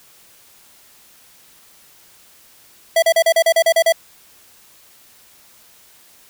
square tone bursts, 660 Hz, E5, 2 cents sharp, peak -11 dBFS, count 10, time 2.96-3.924 s, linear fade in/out 5 ms, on 64 ms, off 36 ms, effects white hiss -49 dBFS RMS until 6.29 s

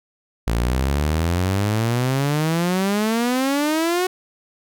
sawtooth exponential sweep, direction up, 55 to 372.5 Hz, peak -14 dBFS, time 0.47-4.07 s, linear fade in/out 5 ms, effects none

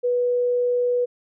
sine tone, 490 Hz, B4, 14 cents flat, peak -18 dBFS, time 0.03-1.06 s, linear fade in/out 20 ms, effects none

